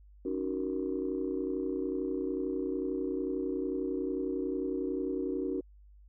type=chord; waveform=sine; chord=D# minor seventh; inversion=third; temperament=just; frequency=280 / 311.1 / 373.4 / 466.7 Hz; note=C#4 / D#4 / F#4 / A#4; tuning=+18 / 0 / +16 / +2 cents; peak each=-35 / -37 / -34 / -38 dBFS; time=0.25-5.61 s; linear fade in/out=5 ms; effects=tanh soft clip ceiling -21 dBFS + added 50 Hz sine -53 dBFS peak until 6.08 s